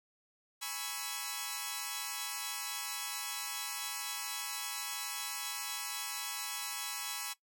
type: chord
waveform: 5% pulse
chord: C# minor seventh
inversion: second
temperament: equal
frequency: 830.6 / 987.8 / 1108.7 / 1318.5 Hz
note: G#5 / B5 / C#6 / E6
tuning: 0 / 0 / 0 / 0 cents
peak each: -31 dBFS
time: 0.61-7.34 s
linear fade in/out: 20 ms
effects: noise-tail reverb RT60 0.1 s tail -18 dB re dry